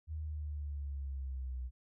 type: linear sweep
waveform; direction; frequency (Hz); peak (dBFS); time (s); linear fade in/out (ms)
sine; down; 78.8 to 61.74; -37; 0.07-1.71; 50
effects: none